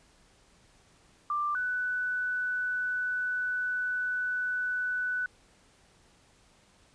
sine tone pair in turn, 1183 / 1490.5 Hz, D6 / F#6, +12 / +12 cents, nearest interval major third, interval 400 cents, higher second, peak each -27 / -28 dBFS, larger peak first, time 1.3-1.55 / 1.55-5.26 s, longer second, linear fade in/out 2 ms, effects pink hiss -62 dBFS RMS until 6.94 s + resampled to 22050 Hz

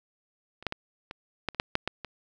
clicks, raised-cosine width 0.3 ms, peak -29 / -12 / -16 / -22 / -12 / -30 / -7 / -8 / -12 / -21 dBFS, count 10, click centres 0.626 / 0.667 / 0.724 / 1.111 / 1.487 / 1.547 / 1.599 / 1.754 / 1.876 / 2.047 s, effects none

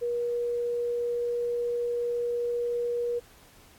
sine tone, 478.5 Hz, A#4, 45 cents sharp, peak -26 dBFS, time 0.01-3.2 s, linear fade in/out 20 ms, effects pink hiss -56 dBFS RMS until 3.78 s + AAC 64 kbps

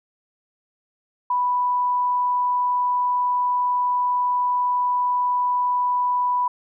sine tone, 987.8 Hz, B5, in tune, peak -18 dBFS, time 1.3-6.48 s, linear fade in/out 5 ms, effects none

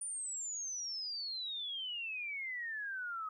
sine exponential sweep, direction down, 9430 to 1257 Hz, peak -38 dBFS, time 0.01-3.29 s, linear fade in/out 5 ms, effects 13-bit

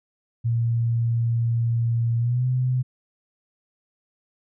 sine tone with pitch glide, 116.54 to 127.09 Hz, A#2 to C3, 0 to -50 cents, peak -19 dBFS, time 0.44-2.83 s, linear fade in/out 20 ms, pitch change +150 cents, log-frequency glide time 2.18-2.46 s, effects none

